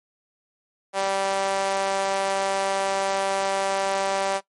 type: tone with high-pass filter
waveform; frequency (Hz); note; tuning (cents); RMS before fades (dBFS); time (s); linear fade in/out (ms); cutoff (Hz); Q
sawtooth; 194.8; G3; -11; -24; 0.93-4.41; 50; 650; 2.6
effects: noise-tail reverb RT60 0.1 s tail -19 dB re dry + MP3 48 kbps